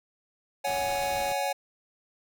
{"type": "chord", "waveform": "square", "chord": "C# suspended fourth", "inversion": "none", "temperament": "equal with one note detuned", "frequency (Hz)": [559.5, 740, 830.6], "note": ["C#5", "F#5", "G#5"], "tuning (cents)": [16, 0, 0], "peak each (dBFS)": -32, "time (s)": [0.64, 1.53], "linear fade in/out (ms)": 10}
{"type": "noise", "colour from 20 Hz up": "pink", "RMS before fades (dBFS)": -42, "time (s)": [0.66, 1.33], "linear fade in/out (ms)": 10}
{"effects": []}